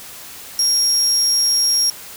35% pulse tone, 5588 Hz, F8, in tune, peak -11 dBFS, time 0.59-1.9 s, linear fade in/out 2 ms, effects white hiss -36 dBFS RMS until 2.16 s

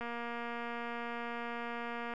click train, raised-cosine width 0.5 ms, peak -26 dBFS, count 503, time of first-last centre 0.01-2.137 s, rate 236 Hz, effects none

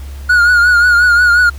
triangle tone with vibrato, 1440 Hz, F#6, 47 cents flat, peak -4 dBFS, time 0.29-1.5 s, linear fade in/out 10 ms, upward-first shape triangle, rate 5.6 Hz, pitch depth 59 cents each way, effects added 69 Hz sine -24 dBFS peak until 1.58 s + pink hiss -40 dBFS RMS until 1.58 s

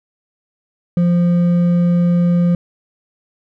triangle tone with hard clipping, 174.2 Hz, F3, 4 cents flat, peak -12 dBFS, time 0.97-2.55 s, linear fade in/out 2 ms, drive 8 dB, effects none

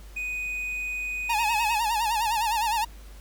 triangle tone with pitch glide, 2489 to 2555 Hz, D#7 to D#7, 0 to +45 cents, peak -27 dBFS, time 0.16-1.78 s, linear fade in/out 10 ms, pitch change +45 cents, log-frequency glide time 1.33-1.49 s
45% pulse tone with vibrato, 887 Hz, A5, 14 cents sharp, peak -23 dBFS, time 1.29-2.85 s, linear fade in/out 10 ms, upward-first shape sine, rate 9.8 Hz, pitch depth 110 cents each way
effects added 50 Hz sine -42 dBFS peak until 3.2 s + pink hiss -53 dBFS RMS until 3.2 s

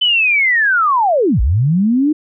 sine linear two-way sweep, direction down then up, 3051 to 49 to 313.7 Hz, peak -10 dBFS, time 0.01-2.13 s, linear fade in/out 10 ms, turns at 1.41 s, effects none

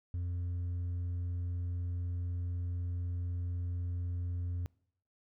triangle tone with hard clipping, 88 Hz, F2, 14 cents sharp, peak -32 dBFS, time 0.14-4.66 s, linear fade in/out 0 ms, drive 1 dB, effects noise-tail reverb RT60 0.7 s tail -25 dB re dry

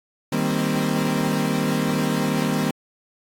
35% pulse chord, C minor seventh, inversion first, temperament equal, 155.56 / 196 / 233.1 / 261.6 Hz, Eb3 / G3 / Bb3 / C4, 0 / 0 / 0 / 0 cents, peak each -24 dBFS, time 0.32-2.71 s, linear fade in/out 5 ms, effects AAC 64 kbps

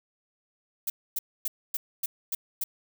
violet noise bursts, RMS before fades -29 dBFS, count 7, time 0.87-2.64 s, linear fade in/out 5 ms, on 30 ms, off 260 ms, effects none

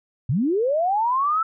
sine linear sweep, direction up, 105.5 to 1338 Hz, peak -18 dBFS, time 0.29-1.43 s, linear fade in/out 5 ms, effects none

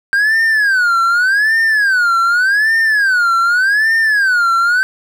triangle tone with vibrato, 1568 Hz, G6, in tune, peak -8 dBFS, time 0.13-4.83 s, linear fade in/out 0 ms, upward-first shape sine, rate 0.85 Hz, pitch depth 250 cents each way, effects none

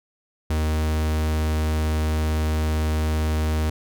45% pulse tone, 77.78 Hz, D#2, in tune, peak -20 dBFS, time 0.5-3.7 s, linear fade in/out 5 ms, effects none

